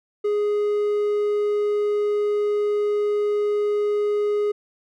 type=tone; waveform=triangle; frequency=415.3 Hz; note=G#4; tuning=in tune; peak=-17 dBFS; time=0.24-4.52 s; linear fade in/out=10 ms; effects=none